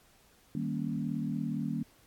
sine chord, Eb dominant seventh, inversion none, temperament equal, 155.56 / 196 / 233.1 / 277.2 Hz, Eb3 / G3 / Bb3 / Db4, 0 / 0 / 0 / 0 cents, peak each -36 / -37 / -35 / -38 dBFS, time 0.55-1.83 s, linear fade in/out 2 ms, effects pink hiss -63 dBFS RMS until 2.06 s + AAC 64 kbps

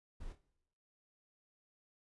brown noise with echo, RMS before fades -44 dBFS, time 0.2-0.33 s, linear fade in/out 10 ms, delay 27 ms, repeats 3, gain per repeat -9 dB, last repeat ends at 0.411 s, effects noise-tail reverb RT60 0.8 s tail -19 dB re dry + resampled to 24000 Hz

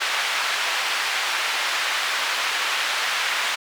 white band-pass noise, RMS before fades -24 dBFS, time 0-3.56 s, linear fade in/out 20 ms, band 950 to 2900 Hz, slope 12 dB/octave, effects none

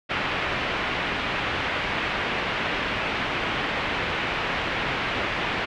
white low-pass noise, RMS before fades -27 dBFS, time 0.09-5.66 s, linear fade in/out 20 ms, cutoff 2800 Hz, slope 24 dB/octave, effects none

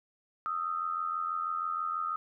sine tone pair together, 1244.5 / 1330.7 Hz, D#6 / E6, 0 / +16 cents, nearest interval minor second, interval 116 cents, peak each -32 / -35 dBFS, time 0.46-2.16 s, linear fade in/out 0 ms, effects none

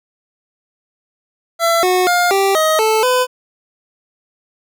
25% pulse tone with pitch steps, 672 / 366 / 707 / 391.4 / 629 / 438.2 / 504 Hz, E5 / F#4 / F5 / G4 / D#5 / A4 / B4, +33 / -19 / +21 / -3 / +19 / -7 / +35 cents, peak -8 dBFS, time 1.59-3.27 s, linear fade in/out 50 ms, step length 240 ms, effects none

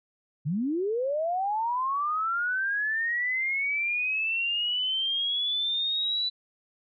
sine linear sweep, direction up, 132.4 to 3981 Hz, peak -25 dBFS, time 0.45-6.3 s, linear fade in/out 20 ms, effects none

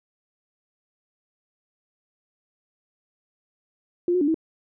sine tone with pitch steps, 350.7 / 363.1 / 288.7 / 321.9 Hz, F4 / F#4 / D4 / E4, +7 / -33 / -30 / -41 cents, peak -18 dBFS, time 4.08-4.344 s, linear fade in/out 2 ms, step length 66 ms, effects none

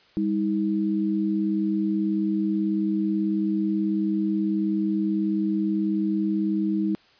sine tone pair together, 199.9 / 318.3 Hz, G3 / D#4, +34 / +39 cents, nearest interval minor sixth, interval 805 cents, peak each -24 dBFS, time 0.17-6.95 s, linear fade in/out 0 ms, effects white hiss -57 dBFS RMS until 7.19 s + resampled to 11025 Hz

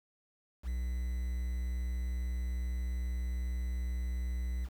triangle tone with quantisation, 61.2 Hz, B1, 15 cents flat, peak -30 dBFS, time 0.63-4.69 s, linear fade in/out 50 ms, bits 9, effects none

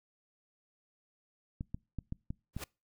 clicks, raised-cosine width 5 ms, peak -25 dBFS, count 6, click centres 1.609 / 1.745 / 1.987 / 2.124 / 2.305 / 2.566 s
pink noise with exponential growth, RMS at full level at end -35 dBFS, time 2.53-2.64 s, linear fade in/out 5 ms, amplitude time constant 23 ms
effects noise-tail reverb RT60 0.3 s tail -26 dB re dry

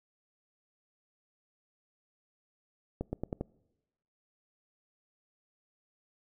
accelerating click train, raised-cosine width 2 ms, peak -20 dBFS, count 5, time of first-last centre 3.01-3.41 s, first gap 120 ms, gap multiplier 0.88, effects noise-tail reverb RT60 1.0 s tail -24 dB re dry

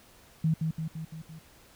sine tone with echo, 159.7 Hz, D#3, 45 cents sharp, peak -22 dBFS, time 0.44-0.54 s, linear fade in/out 5 ms, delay 170 ms, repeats 5, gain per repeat -4 dB, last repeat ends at 1.39 s, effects pink hiss -57 dBFS RMS until 1.75 s

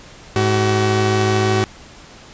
sawtooth tone pair together, 106.02 / 377.8 Hz, G#2 / F#4, +36 / +36 cents, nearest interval octave + minor seventh, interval 2200 cents, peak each -13 dBFS, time 0.36-1.64 s, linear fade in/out 0 ms, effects pink hiss -41 dBFS RMS until 2.33 s + resampled to 16000 Hz

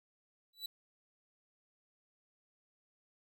45% pulse tone with exponential growth, 3951 Hz, B7, in tune, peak -36 dBFS, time 0.53-0.66 s, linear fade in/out 5 ms, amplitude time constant 28 ms, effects none

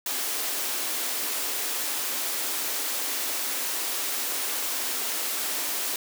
white high-pass noise, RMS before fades -29 dBFS, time 0.06-5.96 s, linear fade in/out 2 ms, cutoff 240 Hz, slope 96 dB/octave, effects none

